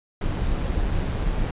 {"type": "noise with amplitude modulation", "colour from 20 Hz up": "brown", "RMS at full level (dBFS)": -22, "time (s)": [0.21, 1.51], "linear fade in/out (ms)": 5, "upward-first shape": "sine", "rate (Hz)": 143, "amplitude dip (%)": 35, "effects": ["resampled to 8000 Hz"]}